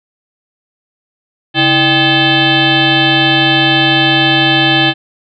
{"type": "tone with frequency modulation", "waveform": "sine", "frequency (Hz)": 1711, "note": "A6", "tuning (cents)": -49, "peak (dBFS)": -7, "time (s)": [1.54, 4.94], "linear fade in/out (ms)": 50, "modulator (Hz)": 462, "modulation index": 4.1, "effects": []}